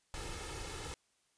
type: noise with comb filter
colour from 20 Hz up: pink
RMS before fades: -43 dBFS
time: 0.14-0.94 s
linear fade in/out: 0 ms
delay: 2.3 ms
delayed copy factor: +0.65
effects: white hiss -75 dBFS RMS until 1.37 s + resampled to 22050 Hz